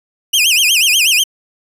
sawtooth tone with vibrato, 2794 Hz, F7, in tune, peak -6 dBFS, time 0.33-1.24 s, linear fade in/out 10 ms, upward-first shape sine, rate 8.2 Hz, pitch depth 250 cents each way, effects resampled to 32000 Hz

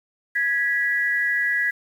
sine tone pair together, 1661.2 / 1951.9 Hz, G#6 / B6, 0 / -21 cents, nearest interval minor third, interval 279 cents, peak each -22 dBFS, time 0.35-1.71 s, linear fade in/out 10 ms, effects 8-bit

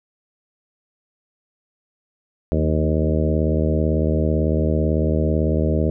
harmonic tone with a mistuned harmonic, 78 Hz, D#2, 5 cents sharp, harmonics 1 / 2 / 3 / 4 / 5 / 6 / 7 / 8, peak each -20 / -23 / -25 / -26 / -27 / -28 / -28 / -29 dBFS, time 2.52-5.9 s, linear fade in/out 0 ms, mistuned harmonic 3, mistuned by -34 cents, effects none

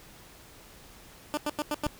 15% pulse tone bursts, 297.7 Hz, D4, 24 cents sharp, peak -21 dBFS, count 5, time 1.34-1.868 s, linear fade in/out 0 ms, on 32 ms, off 92 ms
click, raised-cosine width 5 ms, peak -21 dBFS, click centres 1.866 s
effects pink hiss -52 dBFS RMS until 1.99 s

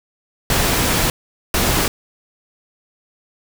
pink noise bursts at uneven times, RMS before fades -17 dBFS, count 2, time 0.5-1.1 / 1.54-1.88 s, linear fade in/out 2 ms, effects none

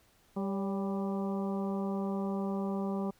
harmonic tone with a mistuned harmonic, 196.8 Hz, G3, 7 cents sharp, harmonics 1 / 2 / 3 / 4 / 5 / 6, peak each -32 / -38 / -42 / -44 / -46 / -48 dBFS, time 0.36-3.11 s, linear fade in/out 10 ms, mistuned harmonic 3, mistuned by -51 cents, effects pink hiss -66 dBFS RMS until 3.19 s

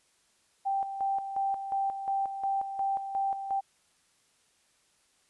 sine tone with tremolo, 784 Hz, G5, in tune, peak -26 dBFS, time 0.65-3.61 s, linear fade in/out 20 ms, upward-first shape square, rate 2.8 Hz, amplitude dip 60%, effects white hiss -68 dBFS RMS until 5.29 s + resampled to 24000 Hz

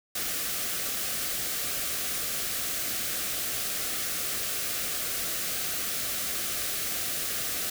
white band-stop noise, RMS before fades -31 dBFS, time 0.15-7.7 s, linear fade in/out 5 ms, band 780 to 1100 Hz, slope 96 dB/octave, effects none

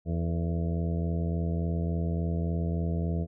harmonic tone with a mistuned harmonic, 83.5 Hz, E2, 23 cents sharp, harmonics 1 / 2 / 3 / 4 / 5 / 6 / 7 / 8, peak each -29 / -30 / -40 / -41 / -41 / -45 / -47 / -43 dBFS, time 0.05-3.27 s, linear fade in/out 50 ms, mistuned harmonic 5, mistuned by +58 cents, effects none

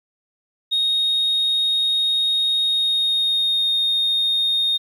sine tone with pitch glide, 3729 to 3693 Hz, A#7 to A#7, 0 to -17 cents, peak -15 dBFS, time 0.71-4.78 s, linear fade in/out 20 ms, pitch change -17 cents, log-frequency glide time 2.62-3.72 s, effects tanh soft clip ceiling -14 dBFS + 9-bit

